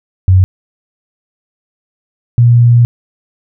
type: tone pair in turn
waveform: sine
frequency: 93.2 / 119.53 Hz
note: F#2 / A#2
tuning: +13 / +44 cents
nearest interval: major third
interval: 431 cents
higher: second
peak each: -3 dBFS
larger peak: neither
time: 0.28-0.44 / 2.38-2.85 s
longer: second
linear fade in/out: 0 ms
effects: none